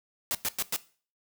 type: noise bursts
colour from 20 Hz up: white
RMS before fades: -29 dBFS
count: 4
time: 0.31-0.762 s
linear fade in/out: 0 ms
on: 38 ms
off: 100 ms
effects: noise-tail reverb RT60 0.4 s tail -18 dB re dry